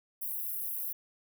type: high-pass noise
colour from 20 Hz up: white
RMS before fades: -36 dBFS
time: 0.21-0.93 s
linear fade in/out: 10 ms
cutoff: 11000 Hz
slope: 48 dB/octave
effects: none